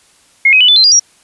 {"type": "tone with pitch steps", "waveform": "sine", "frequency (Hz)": [2152, 2530, 2974, 3496, 4110, 4831, 5679], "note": ["C7", "D#7", "F#7", "A7", "C8", "D8", "F8"], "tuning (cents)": [48, 28, 8, -12, -32, 48, 28], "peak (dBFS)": -4, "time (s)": [0.45, 0.996], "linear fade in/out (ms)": 5, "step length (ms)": 78, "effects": ["white hiss -49 dBFS RMS until 1.23 s", "resampled to 24000 Hz"]}